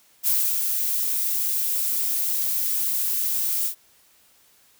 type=noise with ADSR envelope; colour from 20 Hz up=violet; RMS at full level=-20 dBFS; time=0.23-3.75 s; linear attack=43 ms; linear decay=280 ms; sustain=-4 dB; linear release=91 ms; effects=white hiss -58 dBFS RMS until 4.79 s